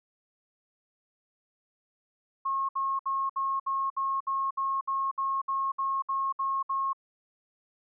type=tone bursts; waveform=sine; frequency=1084 Hz; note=C#6; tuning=39 cents flat; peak=-26 dBFS; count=15; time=2.45-6.932 s; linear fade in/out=10 ms; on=240 ms; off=63 ms; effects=none